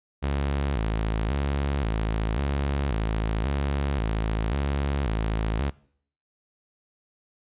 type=tone with vibrato; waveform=sawtooth; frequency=61.74 Hz; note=B1; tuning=in tune; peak=-20 dBFS; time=0.22-5.71 s; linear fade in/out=20 ms; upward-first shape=square; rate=0.93 Hz; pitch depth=220 cents each way; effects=noise-tail reverb RT60 0.6 s tail -22 dB re dry + resampled to 8000 Hz